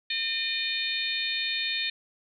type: harmonic tone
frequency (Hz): 607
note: D#5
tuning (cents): -43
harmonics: 3 / 4 / 5 / 6 / 7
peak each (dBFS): -35 / -32 / -38 / -31 / -34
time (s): 0.1-1.9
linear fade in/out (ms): 5
effects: none